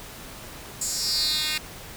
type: tone with high-pass filter sweep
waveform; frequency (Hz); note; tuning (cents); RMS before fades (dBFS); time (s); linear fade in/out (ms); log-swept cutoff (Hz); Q
10% pulse; 307.5; D#4; -20; -26; 0.81-1.58; 5; 7200 to 2800; 4.8
effects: pink hiss -41 dBFS RMS until 1.96 s